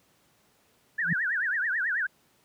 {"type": "tone with vibrato", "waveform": "sine", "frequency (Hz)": 1661.2, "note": "G#6", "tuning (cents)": 0, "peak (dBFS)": -25, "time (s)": [0.98, 2.07], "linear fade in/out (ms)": 10, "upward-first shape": "triangle", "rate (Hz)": 9.2, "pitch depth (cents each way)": 270}
{"type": "tone with exponential growth", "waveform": "sine", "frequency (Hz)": 169.4, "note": "E3", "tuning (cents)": 48, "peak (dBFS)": -20, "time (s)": [1.02, 1.13], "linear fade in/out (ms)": 5, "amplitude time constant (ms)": 22}
{"effects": ["pink hiss -65 dBFS RMS until 2.44 s", "high-pass 100 Hz 12 dB/octave"]}